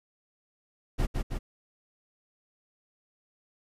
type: noise with echo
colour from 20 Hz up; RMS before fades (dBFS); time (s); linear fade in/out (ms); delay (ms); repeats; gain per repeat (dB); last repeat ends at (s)
brown; -26; 0.98-1.07; 20; 160; 2; -3; 1.39
effects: resampled to 32000 Hz

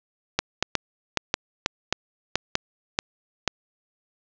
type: clicks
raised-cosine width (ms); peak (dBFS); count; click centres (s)
0.2; -3; 11; 0.39 / 0.626 / 0.753 / 1.173 / 1.341 / 1.661 / 1.926 / 2.356 / 2.554 / 2.989 / 3.477
effects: resampled to 16000 Hz + 7-bit

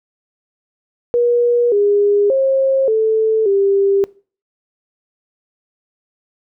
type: tone with pitch steps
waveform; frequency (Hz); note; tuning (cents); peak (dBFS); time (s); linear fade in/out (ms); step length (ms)
sine; 479.9 / 408.3 / 536 / 440 / 395.5; B4 / G#4 / C5 / A4 / G4; -50 / -29 / +42 / 0 / +15; -11; 1.14-4.04; 0; 580
effects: noise-tail reverb RT60 0.4 s tail -22 dB re dry

